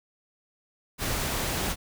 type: noise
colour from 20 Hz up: pink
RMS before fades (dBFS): -29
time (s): 0.98-1.76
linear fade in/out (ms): 50
effects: none